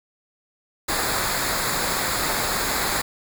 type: noise with comb filter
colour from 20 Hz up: pink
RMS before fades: -24 dBFS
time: 0.88-3.02 s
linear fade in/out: 10 ms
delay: 0.34 ms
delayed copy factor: -0.65
effects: none